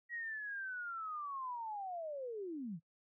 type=linear sweep; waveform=sine; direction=down; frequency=1918 to 145.7 Hz; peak=-40 dBFS; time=0.09-2.8 s; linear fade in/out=50 ms; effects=noise-tail reverb RT60 0.1 s tail -22 dB re dry